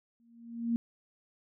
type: tone with exponential growth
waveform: sine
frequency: 233.1 Hz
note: A#3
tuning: in tune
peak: -24 dBFS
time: 0.2-0.76 s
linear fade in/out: 0 ms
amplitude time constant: 120 ms
effects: none